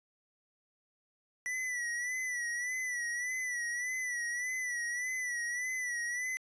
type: tone with vibrato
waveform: square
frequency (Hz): 1960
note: B6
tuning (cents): -14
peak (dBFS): -34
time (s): 1.46-6.37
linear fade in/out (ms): 0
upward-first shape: sine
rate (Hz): 1.7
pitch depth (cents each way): 65
effects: resampled to 22050 Hz